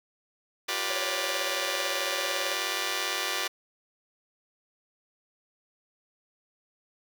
5% pulse chord, G dominant seventh, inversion third, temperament just, 352.8 / 392 / 490 / 588 Hz, F4 / G4 / B4 / D5, +18 / 0 / -14 / +2 cents, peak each -24 dBFS, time 0.68-3.48 s, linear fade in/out 10 ms
square tone with tremolo, 554.4 Hz, C#5, in tune, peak -33 dBFS, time 0.9-2.53 s, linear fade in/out 0 ms, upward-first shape sine, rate 18 Hz, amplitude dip 80%
effects none

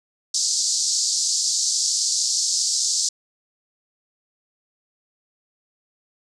pink band-pass noise, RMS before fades -22 dBFS, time 0.34-3.09 s, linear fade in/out 5 ms, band 4500 to 7900 Hz, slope 48 dB/octave, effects none

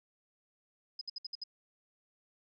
sine tone bursts, 5030 Hz, D#8, 18 cents sharp, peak -37 dBFS, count 6, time 0.99-1.438 s, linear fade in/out 5 ms, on 23 ms, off 62 ms, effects none

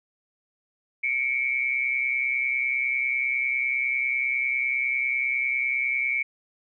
sine tone pair together, 2189 / 2319 Hz, C#7 / D7, -22 / -22 cents, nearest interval minor second, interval 100 cents, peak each -26 / -25 dBFS, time 1.03-6.23 s, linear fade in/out 10 ms, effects none

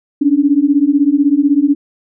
sine beating tone pair, 277.2 / 293.2 Hz, C#4 / D4, 0 / -3 cents, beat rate 16 Hz, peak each -12 / -11 dBFS, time 0.21-1.75 s, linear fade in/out 10 ms, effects none

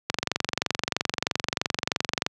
click train, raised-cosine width 0.2 ms, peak -5 dBFS, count 51, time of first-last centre 0.1-2.265 s, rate 23.1 Hz, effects high-pass 100 Hz 12 dB/octave

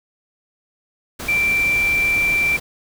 sine tone in noise, 2349 Hz, D7, in tune, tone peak -15 dBFS, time 1.28-2.57 s, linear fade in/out 10 ms, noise pink, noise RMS -30 dBFS, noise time 1.19-2.6 s, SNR +12 dB, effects none

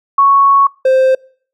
sine / triangle tone pair in turn, 1108.7 / 523.2 Hz, C#6 / C5, 0 / 0 cents, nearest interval octave + minor second, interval 1300 cents, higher first, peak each -5 dBFS, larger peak neither, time 0.18-0.67 / 0.85-1.15 s, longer first, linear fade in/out 5 ms, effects noise-tail reverb RT60 0.5 s tail -26 dB re dry

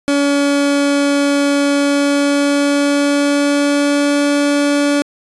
30% pulse tone with pitch glide, 283.8 to 287.6 Hz, C#4 to D4, +41 to -36 cents, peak -9 dBFS, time 0.08-5.02 s, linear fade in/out 0 ms, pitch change +23 cents, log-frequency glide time 1.73-4.24 s, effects resampled to 24000 Hz

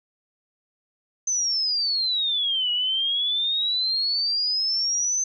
sine exponential two-way sweep, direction down then up, 6210 to 2902 to 6210 Hz, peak -21 dBFS, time 1.27-5.24 s, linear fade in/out 5 ms, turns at 2.71 s, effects none

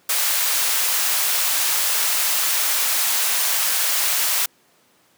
white high-pass noise, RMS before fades -20 dBFS, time 0.09-4.46 s, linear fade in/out 5 ms, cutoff 750 Hz, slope 12 dB/octave, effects pink hiss -58 dBFS RMS until 5.17 s + high-pass 200 Hz 12 dB/octave

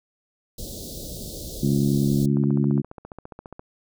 pink band-stop noise, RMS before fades -35 dBFS, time 0.58-2.26 s, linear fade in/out 5 ms, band 610 to 3700 Hz, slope 48 dB/octave
harmonic tone, 70.4 Hz, C#2, 27 cents sharp, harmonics 2 / 3 / 4 / 5, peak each -21 / -22 / -26 / -29 dBFS, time 1.62-2.82 s, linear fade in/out 20 ms
click train, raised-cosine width 1 ms, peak -24 dBFS, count 19, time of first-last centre 2.37-3.594 s, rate 14.7 Hz
effects none

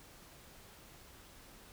silence, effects pink hiss -57 dBFS RMS until 1.72 s

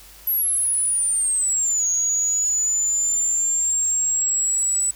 sine linear two-way sweep, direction down then up, 11750 to 6645 to 7930 Hz, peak -18 dBFS, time 0.27-4.91 s, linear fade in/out 5 ms, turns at 1.87 s, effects added 50 Hz sine -49 dBFS peak until 4.95 s + white hiss -46 dBFS RMS until 4.95 s

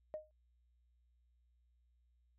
sine tone with exponential decay, 617 Hz, D#5, 15 cents flat, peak -36 dBFS, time 0.14-0.31 s, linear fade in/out 0 ms, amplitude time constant 35 ms, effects tanh soft clip ceiling -33 dBFS + added 60 Hz sine -70 dBFS peak until 2.38 s

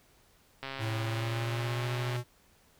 click train, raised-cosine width 0.3 ms, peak -22 dBFS, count 208, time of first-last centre 0.63-2.163 s, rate 135 Hz
square tone with pitch glide, 110.6 to 122.01 Hz, A2 to B2, +9 to -21 cents, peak -32 dBFS, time 0.78-2.24 s, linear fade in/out 50 ms, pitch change +170 cents, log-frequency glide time 0.95-1.92 s
effects pink hiss -64 dBFS RMS until 2.79 s

